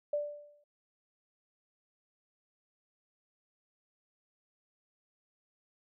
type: tone with exponential decay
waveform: sine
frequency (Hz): 587.3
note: D5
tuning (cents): 0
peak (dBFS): -27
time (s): 0.13-0.64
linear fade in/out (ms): 5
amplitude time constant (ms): 110
effects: none